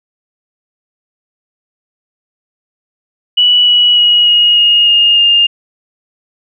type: tone with pitch steps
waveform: sine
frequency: 2947 / 2925 / 2903 / 2881 / 2860 / 2838 / 2817 Hz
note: F#7 / F#7 / F#7 / F#7 / F7 / F7 / F7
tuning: -8 / -21 / -34 / -47 / +41 / +27 / +14 cents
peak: -5 dBFS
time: 3.37-5.47 s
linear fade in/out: 10 ms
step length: 300 ms
effects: none